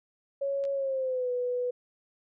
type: tone with pitch glide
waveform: sine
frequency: 554.4 to 493.9 Hz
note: C#5 to B4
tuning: 0 to 0 cents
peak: -27 dBFS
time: 0.41-1.71 s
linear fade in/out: 10 ms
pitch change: -200 cents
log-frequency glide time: 0.73-1.31 s
type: clicks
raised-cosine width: 0.2 ms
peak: -33 / -34 dBFS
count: 2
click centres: 0.639 / 0.652 s
effects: none